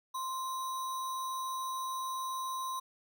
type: tone with sample-and-hold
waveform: sine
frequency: 1046.5 Hz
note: C6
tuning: in tune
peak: -34 dBFS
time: 0.14-2.8 s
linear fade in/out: 10 ms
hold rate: 4900 Hz
effects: none